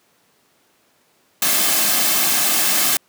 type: noise with comb filter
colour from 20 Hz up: white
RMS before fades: -17 dBFS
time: 1.42-2.97 s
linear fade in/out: 2 ms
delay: 2.1 ms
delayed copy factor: -0.55
effects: pink hiss -59 dBFS RMS until 3.08 s + high-pass 200 Hz 12 dB/octave